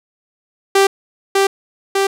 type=tone with echo; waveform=sawtooth; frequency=392 Hz; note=G4; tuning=in tune; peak=-5 dBFS; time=0.75-0.87 s; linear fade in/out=5 ms; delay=600 ms; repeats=2; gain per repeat=-2 dB; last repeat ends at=2.07 s; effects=low-pass 12000 Hz 12 dB/octave